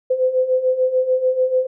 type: beating tone pair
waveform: sine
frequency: 508 / 514.8 Hz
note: B4 / C5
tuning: +49 / -28 cents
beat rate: 6.8 Hz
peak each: -21 / -16 dBFS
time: 0.1-1.67 s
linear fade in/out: 10 ms
effects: none